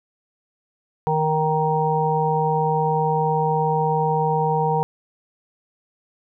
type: harmonic tone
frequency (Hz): 156.1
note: D#3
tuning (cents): +6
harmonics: 1 / 3 / 5 / 6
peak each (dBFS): -23 / -23 / -23 / -23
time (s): 1.07-4.83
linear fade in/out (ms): 0
effects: none